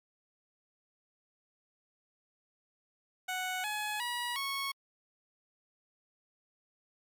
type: tone with pitch steps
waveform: 15% pulse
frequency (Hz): 740 / 845.1 / 965.2 / 1102.4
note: F#5 / G#5 / B5 / C#6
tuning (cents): 0 / +30 / -40 / -10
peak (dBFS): -27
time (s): 3.28-4.72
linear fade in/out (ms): 10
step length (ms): 360
effects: MP3 96 kbps